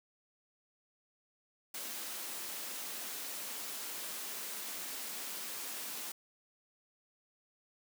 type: high-pass noise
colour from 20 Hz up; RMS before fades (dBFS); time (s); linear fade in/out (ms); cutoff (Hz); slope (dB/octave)
white; -42; 1.74-6.12; 5; 180; 48
effects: none